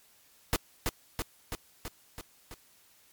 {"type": "noise with echo", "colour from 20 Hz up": "pink", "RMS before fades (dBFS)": -26, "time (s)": [0.53, 0.56], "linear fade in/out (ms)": 0, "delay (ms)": 330, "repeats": 6, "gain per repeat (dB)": -3, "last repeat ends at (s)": 2.54, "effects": ["white hiss -62 dBFS RMS until 3.12 s", "MP3 96 kbps"]}